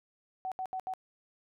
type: tone bursts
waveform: sine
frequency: 751 Hz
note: F#5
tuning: 26 cents sharp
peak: -33 dBFS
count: 4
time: 0.45-0.937 s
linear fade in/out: 0 ms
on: 67 ms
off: 73 ms
effects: none